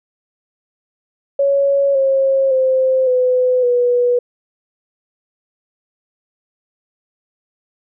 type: tone with pitch steps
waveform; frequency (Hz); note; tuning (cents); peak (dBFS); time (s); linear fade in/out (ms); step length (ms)
sine; 557 / 539 / 521.5 / 504.6 / 488.3; C#5 / C#5 / C5 / B4 / B4; +8 / -49 / -6 / +37 / -20; -11; 1.39-4.19; 5; 560
effects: none